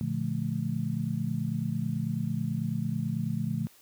sine chord, Bb major seventh, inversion none, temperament just, 116.54 / 145.68 / 174.81 / 218.5 Hz, Bb2 / D3 / F3 / A3, 0 / -14 / +2 / -12 cents, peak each -34 / -32 / -34 / -33 dBFS, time 0.01-3.67 s, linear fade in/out 0 ms, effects white hiss -58 dBFS RMS until 3.81 s + high-pass 60 Hz 12 dB/octave

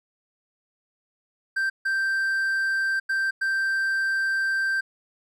triangle tone bursts at uneven times, 1568 Hz, G6, in tune, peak -20 dBFS, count 4, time 1.56-1.7 / 1.85-3 / 3.09-3.31 / 3.41-4.81 s, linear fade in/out 10 ms, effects none

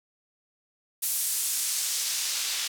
white noise with band-pass filter sweep, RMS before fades -29 dBFS, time 1.02-2.68 s, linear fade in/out 10 ms, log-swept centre 11000 to 4000 Hz, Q 0.91, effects none

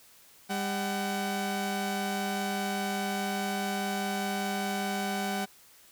sawtooth tone pair together, 200.1 / 755.5 Hz, G3 / F#5, +36 / +36 cents, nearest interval octave + major seventh, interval 2300 cents, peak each -28 / -29 dBFS, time 0.49-5.46 s, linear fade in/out 20 ms, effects white hiss -57 dBFS RMS until 5.91 s

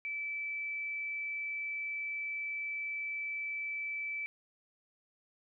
sine tone, 2314 Hz, D7, 26 cents flat, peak -35 dBFS, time 0.05-4.26 s, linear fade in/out 0 ms, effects none

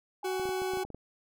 sine tone with vibrato, 820 Hz, G#5, 22 cents flat, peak -38 dBFS, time 0.23-0.85 s, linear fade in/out 2 ms, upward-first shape square, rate 18 Hz, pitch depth 10 cents each way
40% pulse tone, 373.7 Hz, F#4, 17 cents sharp, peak -30 dBFS, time 0.24-0.84 s, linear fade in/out 10 ms
clicks, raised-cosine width 2 ms, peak -30 dBFS, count 9, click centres 0.397 / 0.455 / 0.491 / 0.619 / 0.736 / 0.772 / 0.85 / 0.903 / 0.946 s
effects none

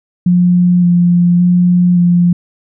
sine tone with vibrato, 176.3 Hz, F3, 17 cents sharp, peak -6 dBFS, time 0.26-2.33 s, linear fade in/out 5 ms, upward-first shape square, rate 0.88 Hz, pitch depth 14 cents each way, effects none

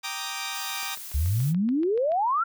10% pulse chord, Eb major seventh, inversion first, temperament equal, 784 / 932.3 / 1174.7 / 1244.5 Hz, G5 / Bb5 / D6 / Eb6, 0 / 0 / 0 / 0 cents, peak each -28 dBFS, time 0.03-0.96 s, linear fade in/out 20 ms
blue noise, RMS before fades -39 dBFS, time 0.51-1.54 s, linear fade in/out 50 ms
click train, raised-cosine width 0.3 ms, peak -29 dBFS, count 10, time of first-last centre 0.83-2.119 s, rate 6.98 Hz
sine exponential sweep, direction up, 66.5 to 1412 Hz, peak -21 dBFS, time 1.14-2.44 s, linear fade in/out 10 ms
effects none

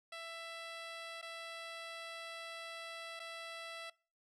10% pulse tone with dropouts, 664 Hz, E5, 12 cents sharp, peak -36 dBFS, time 0.12-3.9 s, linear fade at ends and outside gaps 5 ms, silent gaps 1.215-1.225 / 3.195-3.199 s, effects noise-tail reverb RT60 0.4 s tail -23 dB re dry + low-pass 8000 Hz 12 dB/octave

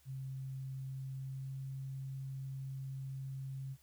sine tone with pitch glide, 133.2 to 134.28 Hz, C3 to C3, +31 to +45 cents, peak -40 dBFS, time 0.05-3.77 s, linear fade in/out 50 ms, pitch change +14 cents, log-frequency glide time 1.17-1.55 s, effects added 70 Hz sine -69 dBFS peak until 3.82 s + white hiss -69 dBFS RMS until 3.82 s

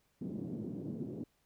white band-pass noise, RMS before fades -41 dBFS, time 0.21-1.24 s, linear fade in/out 5 ms, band 130 to 320 Hz, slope 24 dB/octave, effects pink hiss -75 dBFS RMS until 1.45 s

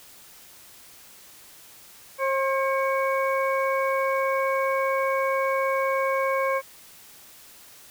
harmonic tone with a mistuned harmonic, 537 Hz, C5, 45 cents sharp, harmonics 1 / 2 / 3 / 4, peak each -24 / -26 / -34 / -31 dBFS, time 2.18-6.62 s, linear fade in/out 50 ms, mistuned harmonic 4, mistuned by +69 cents, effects white hiss -49 dBFS RMS until 7.9 s

